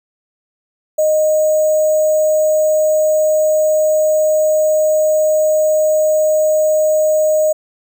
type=tone with sample-and-hold; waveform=sine; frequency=618 Hz; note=D#5; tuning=12 cents flat; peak=-10 dBFS; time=0.98-7.53 s; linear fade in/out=10 ms; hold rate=7350 Hz; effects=none